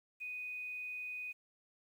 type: tone with quantisation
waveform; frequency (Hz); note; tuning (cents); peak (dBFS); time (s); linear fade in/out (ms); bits
sine; 2489; D#7; 0; -40; 0.2-1.33; 20; 11
effects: none